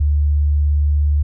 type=tone with vibrato; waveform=sine; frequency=73.42 Hz; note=D2; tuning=in tune; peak=-12 dBFS; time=0-1.23 s; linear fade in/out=10 ms; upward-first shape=sine; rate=17 Hz; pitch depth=8 cents each way; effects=none